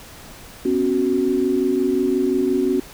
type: chord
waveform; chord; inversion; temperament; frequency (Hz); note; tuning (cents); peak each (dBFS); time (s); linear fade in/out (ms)
sine; B suspended second; none; equal with one note detuned; 251.5 / 277.2 / 370; B3 / C#4 / F#4; +32 / 0 / 0; -23 / -21 / -19; 0.65-2.8; 5
effects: pink hiss -41 dBFS RMS until 2.93 s